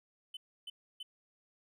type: tone bursts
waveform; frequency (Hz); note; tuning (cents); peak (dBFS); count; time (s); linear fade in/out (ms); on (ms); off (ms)
triangle; 3034; F#7; +43; -40; 3; 0.34-1.03; 5; 30; 300
effects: none